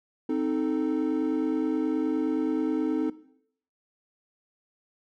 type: chord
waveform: triangle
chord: A diminished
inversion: first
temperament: equal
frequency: 261.6 / 311.1 / 440 Hz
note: C4 / Eb4 / A4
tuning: 0 / 0 / 0 cents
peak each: -26 / -25 / -30 dBFS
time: 0.29-3.1 s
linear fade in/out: 5 ms
effects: noise-tail reverb RT60 0.7 s tail -18 dB re dry + tanh soft clip ceiling -14 dBFS